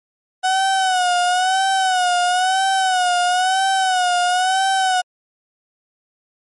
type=tone with vibrato; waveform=35% pulse; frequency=741 Hz; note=F#5; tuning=2 cents sharp; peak=-13 dBFS; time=0.43-5.02 s; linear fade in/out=20 ms; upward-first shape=sine; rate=1 Hz; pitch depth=73 cents each way; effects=MP3 48 kbps